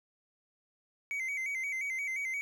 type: tone with vibrato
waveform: triangle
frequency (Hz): 2165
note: C#7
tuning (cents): -41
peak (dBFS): -31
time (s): 1.11-2.41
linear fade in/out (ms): 0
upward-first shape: square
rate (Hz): 5.7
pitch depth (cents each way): 74
effects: none